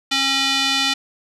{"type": "tone with band-pass filter", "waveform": "square", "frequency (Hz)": 271.6, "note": "C#4", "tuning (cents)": -35, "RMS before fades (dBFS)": -19, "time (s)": [0.11, 0.94], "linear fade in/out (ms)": 10, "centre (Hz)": 3600, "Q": 1.9, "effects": ["resampled to 32000 Hz"]}